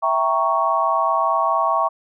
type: chord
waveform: sine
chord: E diminished seventh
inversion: none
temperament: equal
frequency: 659.3 / 784 / 932.3 / 1108.7 Hz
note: E5 / G5 / Bb5 / Db6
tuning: 0 / 0 / 0 / 0 cents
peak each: -22 / -24 / -23 / -19 dBFS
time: 0.02-1.89 s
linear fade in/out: 20 ms
effects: none